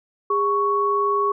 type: tone pair together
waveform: sine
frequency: 406.8 / 1112 Hz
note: G#4 / C#6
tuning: -36 / +5 cents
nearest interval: octave + perfect fourth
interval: 1741 cents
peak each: -22 / -19 dBFS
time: 0.3-1.32 s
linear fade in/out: 5 ms
effects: none